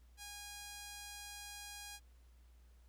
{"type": "tone", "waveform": "5% pulse", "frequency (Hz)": 820, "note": "G#5", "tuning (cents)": -22, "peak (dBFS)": -36, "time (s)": [0.17, 2], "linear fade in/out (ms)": 50, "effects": ["added 60 Hz sine -60 dBFS peak until 2.88 s", "pink hiss -75 dBFS RMS until 2.88 s"]}